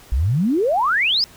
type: exponential sweep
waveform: sine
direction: up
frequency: 55 to 5274 Hz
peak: -15 dBFS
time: 0.12-1.24 s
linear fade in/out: 0 ms
effects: pink hiss -46 dBFS RMS until 1.36 s